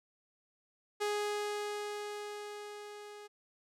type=tone with level ramp; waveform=sawtooth; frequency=415.3 Hz; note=G#4; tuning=in tune; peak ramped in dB=-27 to -44 dBFS; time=1-3.28 s; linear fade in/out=20 ms; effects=low-pass 10000 Hz 12 dB/octave